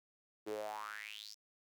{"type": "tone with high-pass filter sweep", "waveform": "sawtooth", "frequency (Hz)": 106, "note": "G#2", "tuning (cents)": 36, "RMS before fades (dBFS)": -45, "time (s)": [0.46, 1.35], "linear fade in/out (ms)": 20, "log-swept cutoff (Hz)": [350, 5600], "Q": 7.1, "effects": []}